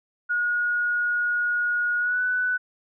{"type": "tone with pitch glide", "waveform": "sine", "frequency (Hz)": [1445, 1492.5], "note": ["F#6", "F#6"], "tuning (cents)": [-41, 15], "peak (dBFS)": -21, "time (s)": [0.29, 2.58], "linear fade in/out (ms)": 20, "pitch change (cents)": 56, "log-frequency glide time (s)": [1.99, 2.22], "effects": []}